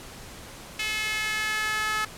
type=tone with high-pass filter sweep; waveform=sawtooth; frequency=430.1 Hz; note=A4; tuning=39 cents flat; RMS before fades=-28 dBFS; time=0.79-2.05 s; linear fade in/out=5 ms; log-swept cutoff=2400 to 1400 Hz; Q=2.7; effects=pink hiss -43 dBFS RMS until 2.17 s + low-pass 12000 Hz 12 dB/octave